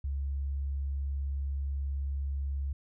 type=tone; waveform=sine; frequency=69.3 Hz; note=C#2; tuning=in tune; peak=-30 dBFS; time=0.04-2.73 s; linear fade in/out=5 ms; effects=none